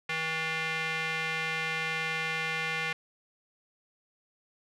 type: tone with band-pass filter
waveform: square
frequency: 160.4 Hz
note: E3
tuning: 47 cents flat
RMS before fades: -32 dBFS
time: 0.09-2.93 s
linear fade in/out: 5 ms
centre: 2200 Hz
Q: 2.4
effects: none